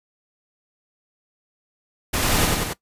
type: noise with echo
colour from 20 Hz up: pink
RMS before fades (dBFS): -22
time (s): 2.13-2.46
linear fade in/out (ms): 10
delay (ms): 92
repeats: 3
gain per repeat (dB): -2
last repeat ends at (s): 2.736
effects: noise-tail reverb RT60 0.1 s tail -19 dB re dry + resampled to 32000 Hz